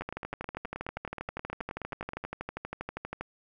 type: two click trains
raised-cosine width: 0.5 ms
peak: -20 / -22 dBFS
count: 41 / 22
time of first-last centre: 0.01-3.21 / 0.02-2.24 s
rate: 12.5 / 9.46 Hz
effects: none